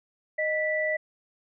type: tone pair together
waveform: sine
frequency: 620 / 1968.4 Hz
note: D#5 / B6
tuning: -6 / -6 cents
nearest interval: octave + minor sixth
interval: 2000 cents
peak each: -27 dBFS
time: 0.38-0.97 s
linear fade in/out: 10 ms
effects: none